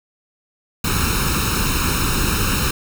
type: noise with comb filter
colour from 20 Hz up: pink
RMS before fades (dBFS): -19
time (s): 0.84-2.71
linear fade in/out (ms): 5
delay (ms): 0.75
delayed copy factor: +0.8
effects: none